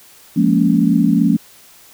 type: chord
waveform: sine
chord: Bb minor seventh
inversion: second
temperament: just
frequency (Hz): 174.81 / 209.8 / 233.1 / 279.7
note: F3 / Ab3 / Bb3 / Db4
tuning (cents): +2 / +18 / 0 / +16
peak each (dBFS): -16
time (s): 0.36-1.37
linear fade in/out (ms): 10
effects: white hiss -45 dBFS RMS until 1.93 s